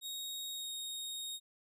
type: tone with pitch glide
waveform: sawtooth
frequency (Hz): 3760 to 3732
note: A#7 to A#7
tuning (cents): +14 to +1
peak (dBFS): -37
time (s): 0.01-1.4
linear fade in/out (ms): 50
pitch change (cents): -13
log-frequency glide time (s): 0.53-0.71
effects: none